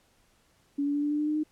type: tone with pitch steps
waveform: sine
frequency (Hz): 284 / 287.1 / 290.3 / 293.5 / 296.7 / 300 / 303.3 / 306.7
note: C#4 / D4 / D4 / D4 / D4 / D4 / D#4 / D#4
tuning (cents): +42 / -39 / -20 / -1 / +18 / +37 / -44 / -25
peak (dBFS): -25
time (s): 0.78-1.436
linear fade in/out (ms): 10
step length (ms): 82
effects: pink hiss -66 dBFS RMS until 1.51 s + low-pass 12000 Hz 12 dB/octave